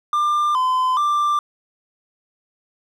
triangle tone with pitch steps, 1194 / 1022 / 1182 Hz, D6 / C6 / D6, +28 / -41 / +11 cents, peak -14 dBFS, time 0.13-1.39 s, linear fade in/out 2 ms, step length 420 ms, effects none

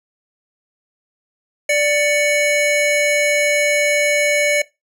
square tone pair together, 587.3 / 2233 Hz, D5 / C#7, 0 / +12 cents, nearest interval octave + major seventh, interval 2312 cents, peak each -17 dBFS, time 1.69-4.62 s, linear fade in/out 5 ms, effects noise-tail reverb RT60 0.2 s tail -19 dB re dry + low-pass 12000 Hz 12 dB/octave

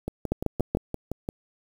two click trains, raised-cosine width 2 ms, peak -16 / -10 dBFS, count 8 / 4, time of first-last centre 0.08-1.289 / 0.32-0.75 s, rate 5.79 / 6.98 Hz, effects 7-bit

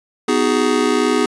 square chord, G# minor seventh, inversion first, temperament just, 249.2 / 311.5 / 373.8 / 415.3 Hz, B3 / D#4 / F#4 / G#4, +16 / +2 / +18 / 0 cents, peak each -20 / -21 / -22 / -19 dBFS, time 0.28-1.26 s, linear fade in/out 5 ms, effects resampled to 22050 Hz

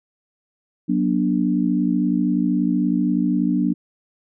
sine chord, B minor, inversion second, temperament equal with one note detuned, 185 / 241.3 / 293.7 Hz, F#3 / B3 / D4, 0 / -40 / 0 cents, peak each -21 dBFS, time 0.88-3.74 s, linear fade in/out 20 ms, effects none

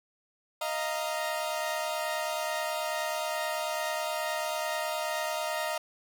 sawtooth chord, Eb suspended second, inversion none, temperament equal with one note detuned, 622.3 / 691.6 / 932.3 Hz, Eb5 / F5 / Bb5, 0 / -17 / 0 cents, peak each -29 / -32 / -32 dBFS, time 0.61-5.78 s, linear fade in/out 5 ms, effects none

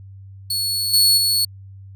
sawtooth tone with level steps, 4398 Hz, C#8, 14 cents flat, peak -17 / -9 / -13 dBFS, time 0.5-1.45 s, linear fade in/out 5 ms, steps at 0.93 / 1.17 s, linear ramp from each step 10 ms, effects added 97 Hz sine -37 dBFS peak until 1.95 s

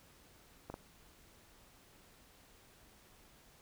clicks, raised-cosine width 1 ms, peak -29 / -29 dBFS, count 2, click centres 0.7 / 0.741 s, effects pink hiss -63 dBFS RMS until 3.61 s

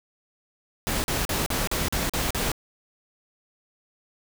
pink noise bursts, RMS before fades -26 dBFS, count 8, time 0.87-2.517 s, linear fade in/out 0 ms, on 170 ms, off 41 ms, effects none

